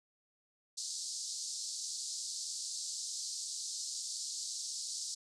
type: band-pass noise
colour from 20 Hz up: pink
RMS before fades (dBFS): -41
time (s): 0.77-5.15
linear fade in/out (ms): 10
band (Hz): 4300 to 8600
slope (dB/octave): 48
effects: none